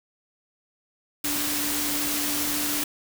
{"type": "tone in noise", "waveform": "sine", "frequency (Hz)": 293.7, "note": "D4", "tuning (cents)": 0, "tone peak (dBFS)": -32, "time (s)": [1.24, 2.84], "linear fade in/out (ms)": 5, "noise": "white", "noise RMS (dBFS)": -27, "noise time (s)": [1.24, 2.84], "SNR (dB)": -8, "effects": []}